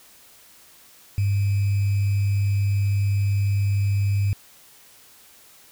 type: tone with sample-and-hold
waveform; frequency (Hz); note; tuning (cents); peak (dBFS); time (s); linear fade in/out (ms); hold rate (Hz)
sine; 100; G2; +35; -18; 1.18-4.33; 0; 2450
effects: white hiss -51 dBFS RMS until 5.71 s